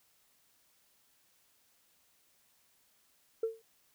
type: tone with exponential decay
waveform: sine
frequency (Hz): 449.8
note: A4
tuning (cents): +38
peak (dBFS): -25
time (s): 3.43-3.62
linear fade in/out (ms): 5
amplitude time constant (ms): 40
effects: tanh soft clip ceiling -24 dBFS + white hiss -70 dBFS RMS until 3.94 s